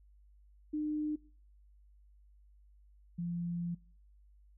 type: tone pair in turn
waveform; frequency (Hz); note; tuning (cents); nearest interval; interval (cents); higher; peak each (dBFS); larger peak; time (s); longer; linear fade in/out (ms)
sine; 302.7 / 172.36; D#4 / F3; -48 / -22; minor seventh; 974; first; -32 / -34; first; 0.73-1.16 / 3.18-3.75; second; 10
effects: noise-tail reverb RT60 0.5 s tail -24 dB re dry + added 50 Hz sine -59 dBFS peak until 4.57 s